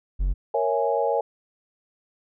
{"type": "tone", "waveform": "triangle", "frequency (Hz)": 46, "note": "F#1", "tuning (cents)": -9, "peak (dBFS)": -18, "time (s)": [0.19, 0.34], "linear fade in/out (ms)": 20}
{"type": "chord", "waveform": "sine", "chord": "A# half-diminished seventh", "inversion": "none", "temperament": "equal", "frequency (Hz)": [466.2, 554.4, 659.3, 830.6], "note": ["A#4", "C#5", "E5", "G#5"], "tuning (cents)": [0, 0, 0, 0], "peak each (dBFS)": [-25, -25, -28, -26], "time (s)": [0.54, 1.21], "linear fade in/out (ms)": 5}
{"effects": []}